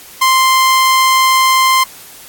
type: tone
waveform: sawtooth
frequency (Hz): 1046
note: C6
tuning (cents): -1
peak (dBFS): -4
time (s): 0.21-1.84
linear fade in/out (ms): 10
effects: white hiss -36 dBFS RMS until 2.28 s + AAC 64 kbps